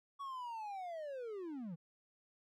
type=linear sweep; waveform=triangle; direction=down; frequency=1132 to 152.8 Hz; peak=-40 dBFS; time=0.19-1.76 s; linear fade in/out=20 ms; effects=none